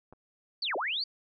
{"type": "clicks", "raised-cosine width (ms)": 1, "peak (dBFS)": [-35, -43], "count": 2, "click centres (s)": [0.126, 0.134]}
{"type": "linear two-way sweep", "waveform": "sine", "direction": "down then up", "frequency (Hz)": [4712, 319.9, 4712], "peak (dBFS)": -29, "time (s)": [0.62, 1.04], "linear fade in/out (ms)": 5, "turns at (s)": 0.76}
{"effects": []}